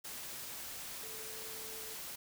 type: tone in noise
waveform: sine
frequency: 440 Hz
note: A4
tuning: in tune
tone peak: -53 dBFS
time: 1.03-1.95 s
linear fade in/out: 10 ms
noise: white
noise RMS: -45 dBFS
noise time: 0.04-2.16 s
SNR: -11 dB
effects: none